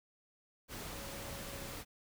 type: tone in noise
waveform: sine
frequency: 554.4 Hz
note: C#5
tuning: in tune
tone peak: -52 dBFS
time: 0.89-1.77 s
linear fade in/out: 50 ms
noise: pink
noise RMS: -45 dBFS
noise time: 0.68-1.85 s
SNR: -10 dB
effects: none